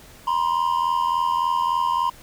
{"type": "tone pair together", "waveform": "triangle", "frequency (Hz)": [954.5, 1038], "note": ["A#5", "C6"], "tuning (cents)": [41, -14], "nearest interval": "minor second", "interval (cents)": 145, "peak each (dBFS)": -20, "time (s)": [0.27, 2.1], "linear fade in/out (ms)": 5, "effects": ["pink hiss -47 dBFS RMS until 2.22 s"]}